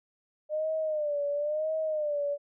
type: tone with vibrato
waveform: sine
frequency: 603 Hz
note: D5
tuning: 46 cents sharp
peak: -27 dBFS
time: 0.49-2.38 s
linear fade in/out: 50 ms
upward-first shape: sine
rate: 0.98 Hz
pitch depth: 87 cents each way
effects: none